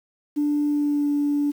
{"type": "tone with pitch glide", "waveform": "sine", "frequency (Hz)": [293.7, 289.7], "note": ["D4", "D4"], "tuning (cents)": [0, -24], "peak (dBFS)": -18, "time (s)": [0.36, 1.52], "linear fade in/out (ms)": 20, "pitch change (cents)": -24, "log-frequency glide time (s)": [0.68, 1.09], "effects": ["tanh soft clip ceiling -15 dBFS", "8-bit"]}